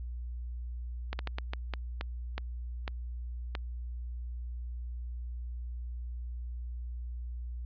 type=slowing click train; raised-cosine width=0.3 ms; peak=-19 dBFS; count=10; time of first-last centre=1.13-3.551 s; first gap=61 ms; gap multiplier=1.35; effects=added 60 Hz sine -36 dBFS peak until 7.65 s + resampled to 11025 Hz